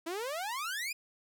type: exponential sweep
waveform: sawtooth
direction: up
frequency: 316.8 to 2524 Hz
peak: -31 dBFS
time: 0.06-0.93 s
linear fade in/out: 10 ms
effects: none